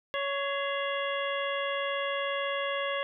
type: harmonic tone with a mistuned harmonic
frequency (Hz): 558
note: C#5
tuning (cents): +11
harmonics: 1 / 2 / 3 / 4 / 5 / 6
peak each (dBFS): -32 / -35 / -37 / -38 / -39 / -40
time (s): 0.14-3.03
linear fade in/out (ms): 0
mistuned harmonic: 4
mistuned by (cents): -140
effects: none